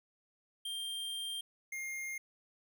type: tone pair in turn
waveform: square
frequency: 3182 / 2124 Hz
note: G7 / C7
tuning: +25 / +25 cents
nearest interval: perfect fifth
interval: 700 cents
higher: first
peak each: -38 / -39 dBFS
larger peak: first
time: 0.65-1.41 / 1.72-2.18 s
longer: first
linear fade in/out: 5 ms
effects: none